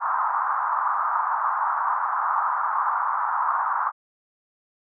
pink band-pass noise, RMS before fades -24 dBFS, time 0-3.92 s, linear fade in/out 50 ms, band 890 to 1300 Hz, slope 48 dB/octave, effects none

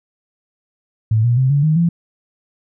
sine tone with pitch steps, 110 / 119.96 / 130.81 / 142.65 / 155.56 / 169.64 Hz, A2 / B2 / C3 / C#3 / D#3 / E3, 0 / -50 / 0 / +50 / 0 / +50 cents, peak -11 dBFS, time 1.11-1.89 s, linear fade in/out 5 ms, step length 130 ms, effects none

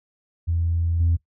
sine tone with level steps, 84.1 Hz, E2, 35 cents sharp, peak -19 / -15 dBFS, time 0.47-1.17 s, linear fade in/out 20 ms, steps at 1 s, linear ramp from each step 2 ms, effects noise-tail reverb RT60 0.1 s tail -18 dB re dry + tanh soft clip ceiling -13 dBFS

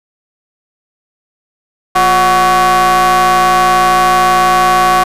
45% pulse ring-modulated tone, 191.8 Hz, G3, 37 cents flat, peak -4 dBFS, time 1.95-5.04 s, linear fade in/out 10 ms, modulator 930 Hz, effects resampled to 32000 Hz

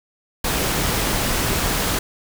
pink noise, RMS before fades -21 dBFS, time 0.44-1.99 s, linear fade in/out 5 ms, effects none

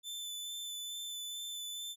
sawtooth tone with vibrato, 3520 Hz, A7, in tune, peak -37 dBFS, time 0.03-1.96 s, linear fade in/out 50 ms, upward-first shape sine, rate 2.3 Hz, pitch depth 13 cents each way, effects none

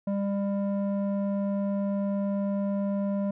square tone with low-pass filter, 199.5 Hz, G3, 31 cents sharp, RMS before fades -28 dBFS, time 0.07-3.31 s, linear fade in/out 5 ms, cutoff 660 Hz, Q 1.4, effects none

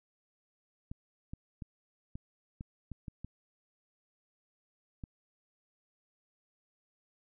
clicks, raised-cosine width 5 ms, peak -29 dBFS, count 9, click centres 0.915 / 1.335 / 1.622 / 2.155 / 2.609 / 2.917 / 3.082 / 3.246 / 5.038 s, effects none

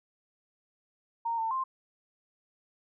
sine tone with pitch steps, 925 / 898 / 1051 Hz, A#5 / A5 / C6, -14 / +35 / +7 cents, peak -28 dBFS, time 1.25-1.64 s, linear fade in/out 10 ms, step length 130 ms, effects none

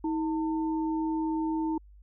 sine tone pair together, 318.7 / 899 Hz, D#4 / A5, +42 / +37 cents, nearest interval octave + tritone, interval 1795 cents, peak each -27 / -35 dBFS, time 0.04-1.78 s, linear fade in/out 5 ms, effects added 50 Hz sine -50 dBFS peak until 2.02 s

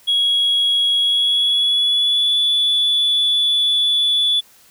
triangle tone with pitch glide, 3322 to 3449 Hz, G#7 to A7, 0 to -35 cents, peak -11 dBFS, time 0.07-4.41 s, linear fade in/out 20 ms, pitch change +65 cents, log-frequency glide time 0.98-2.37 s, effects tanh soft clip ceiling -10 dBFS + white hiss -50 dBFS RMS until 4.7 s

